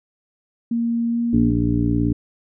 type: tone with pitch glide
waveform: sine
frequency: 233.1 to 235.3 Hz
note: A#3 to A#3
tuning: 0 to +16 cents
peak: -18 dBFS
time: 0.71-1.51 s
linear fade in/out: 5 ms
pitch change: +16 cents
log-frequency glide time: 1.09-1.2 s
type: harmonic tone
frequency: 58.27 Hz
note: A#1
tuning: in tune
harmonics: 1 / 2 / 3 / 4 / 5 / 7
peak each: -25 / -22 / -27 / -24 / -20 / -33 dBFS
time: 1.33-2.13 s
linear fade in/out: 5 ms
effects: none